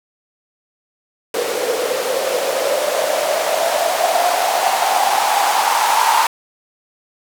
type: noise with band-pass filter sweep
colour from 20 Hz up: blue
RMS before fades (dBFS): -17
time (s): 1.34-6.27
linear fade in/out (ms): 2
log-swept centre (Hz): 460 to 930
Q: 7.3
effects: none